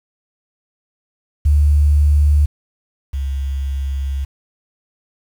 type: tone pair in turn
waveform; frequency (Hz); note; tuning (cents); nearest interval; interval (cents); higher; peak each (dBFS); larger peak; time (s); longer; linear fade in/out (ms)
sine; 73.42 / 68.27; D2 / C#2; 0 / -26; minor second; 126; first; -9 / -18; first; 1.45-2.46 / 3.13-4.25; second; 10
effects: 7-bit

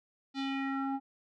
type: tone with low-pass filter sweep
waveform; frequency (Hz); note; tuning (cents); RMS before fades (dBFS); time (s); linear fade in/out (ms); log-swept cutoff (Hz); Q
square; 271.5; C#4; -36; -34; 0.34-1; 50; 4300 to 850; 2.9
effects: none

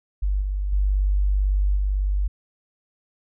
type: tone with level steps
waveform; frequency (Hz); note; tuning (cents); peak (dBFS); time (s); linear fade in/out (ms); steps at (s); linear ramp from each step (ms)
sine; 49; G1; 0; -19 / -22 / -17 / -19; 0.22-2.28; 10; 0.41 / 0.72 / 1.76; 10
effects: none

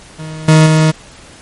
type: tone with level steps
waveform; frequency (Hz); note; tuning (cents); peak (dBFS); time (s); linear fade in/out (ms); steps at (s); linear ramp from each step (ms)
40% pulse; 157; D#3; +16; -23 / -3 / -6; 0.18-0.92; 20; 0.48 / 0.66; 5
effects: pink hiss -38 dBFS RMS until 1.41 s + MP3 48 kbps

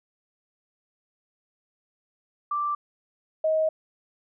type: tone pair in turn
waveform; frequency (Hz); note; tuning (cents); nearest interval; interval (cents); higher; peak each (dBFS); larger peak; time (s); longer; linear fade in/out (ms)
sine; 1174.7 / 631; D6 / D#5; 0 / +24; major seventh; 1076; first; -24 / -20; second; 2.51-2.75 / 3.44-3.69; second; 5
effects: none

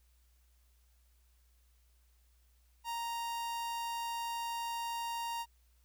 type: tone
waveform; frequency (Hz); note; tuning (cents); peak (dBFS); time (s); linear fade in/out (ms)
45% pulse; 932.3; A#5; 0; -36; 2.84-5.46; 50
effects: added 60 Hz sine -65 dBFS peak until 5.84 s + white hiss -75 dBFS RMS until 5.84 s

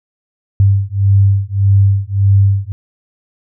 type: beating tone pair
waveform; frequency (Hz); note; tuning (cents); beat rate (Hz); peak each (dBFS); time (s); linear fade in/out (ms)
sine; 98 / 99.7; G2 / G2; 0 / +30; 1.7; -11; 0.6-2.72; 0
effects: none

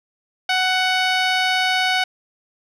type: tone with low-pass filter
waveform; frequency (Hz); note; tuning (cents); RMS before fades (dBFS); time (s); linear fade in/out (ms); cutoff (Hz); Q
10% pulse; 744; F#5; +9; -19; 0.49-2.04; 5; 6100; 0.56
effects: none

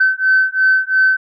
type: beating tone pair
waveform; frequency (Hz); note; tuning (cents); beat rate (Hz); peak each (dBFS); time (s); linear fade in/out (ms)
sine; 1530 / 1532.9; G6 / G6; -42 / -39; 2.9; -13; 0-1.17; 10
effects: tanh soft clip ceiling -4 dBFS

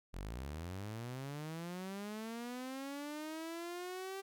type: linear sweep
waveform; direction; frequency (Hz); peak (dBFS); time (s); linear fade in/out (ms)
sawtooth; up; 41.2 to 392; -38; 0.13-4.22; 20
effects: none

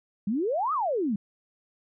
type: exponential two-way sweep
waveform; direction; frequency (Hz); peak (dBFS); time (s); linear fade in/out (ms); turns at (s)
sine; up then down; 188.7 to 1295 to 188.7; -24; 0.27-1.16; 5; 0.73
effects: none

